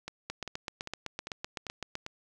two click trains, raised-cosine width 0.2 ms, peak -18 / -21 dBFS, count 14 / 6, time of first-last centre 0.3-1.954 / 0.08-2.064 s, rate 7.86 / 2.52 Hz, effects none

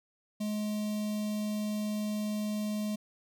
square tone with notch filter, 210.9 Hz, G#3, 27 cents sharp, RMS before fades -33 dBFS, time 0.4-2.96 s, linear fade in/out 10 ms, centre 1500 Hz, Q 0.64, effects none

